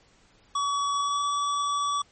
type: tone with pitch glide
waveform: square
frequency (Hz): 1134 to 1145.9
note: C#6 to D6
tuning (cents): +39 to -43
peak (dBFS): -25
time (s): 0.55-2.02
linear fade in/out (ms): 5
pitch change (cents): +18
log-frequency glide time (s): 0.96-1.25
effects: pink hiss -60 dBFS RMS until 2.11 s + MP3 32 kbps